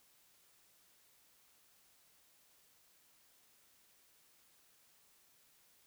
silence, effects white hiss -69 dBFS RMS until 5.86 s

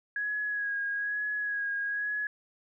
sine tone with vibrato, 1661.2 Hz, G#6, in tune, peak -29 dBFS, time 0.16-2.27 s, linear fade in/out 2 ms, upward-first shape sine, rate 1.1 Hz, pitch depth 29 cents each way, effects none

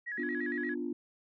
sine tone with vibrato, 1791 Hz, A6, 30 cents sharp, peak -35 dBFS, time 0.06-0.75 s, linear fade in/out 20 ms, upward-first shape square, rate 8.7 Hz, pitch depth 110 cents each way
sine chord, B diminished, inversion none, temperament equal, 246.9 / 293.7 / 349.2 Hz, B3 / D4 / F4, 0 / 0 / 0 cents, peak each -37 dBFS, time 0.18-0.93 s, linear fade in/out 5 ms
effects tanh soft clip ceiling -23 dBFS

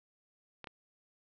clicks, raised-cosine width 0.3 ms, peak -28 dBFS, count 2, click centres 0.643 / 0.672 s, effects low-pass 5000 Hz 12 dB/octave

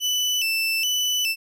30% pulse tone with vibrato, 2818 Hz, F7, 15 cents sharp, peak -18 dBFS, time 0-1.36 s, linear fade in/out 50 ms, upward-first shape square, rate 1.2 Hz, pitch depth 100 cents each way, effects none

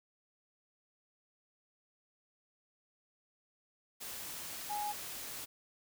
sine tone in noise, 830.6 Hz, G#5, in tune, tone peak -35 dBFS, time 4.69-4.93 s, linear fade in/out 20 ms, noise white, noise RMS -44 dBFS, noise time 4-5.46 s, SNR +6 dB, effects none

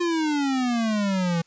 square exponential sweep, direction down, 353.1 to 164.81 Hz, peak -22 dBFS, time 0-1.42 s, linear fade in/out 10 ms, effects white hiss -62 dBFS RMS until 1.46 s + resampled to 16000 Hz

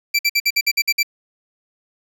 25% pulse tone bursts, 2337 Hz, D7, 9 cents flat, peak -10 dBFS, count 9, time 0.14-1.031 s, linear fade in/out 10 ms, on 51 ms, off 54 ms, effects none

